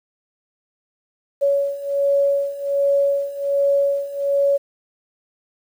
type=beating tone pair; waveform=sine; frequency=560 / 561.3 Hz; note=C#5 / C#5; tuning=+18 / +22 cents; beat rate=1.3 Hz; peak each=-21 / -18 dBFS; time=1.41-4.58 s; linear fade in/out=20 ms; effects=8-bit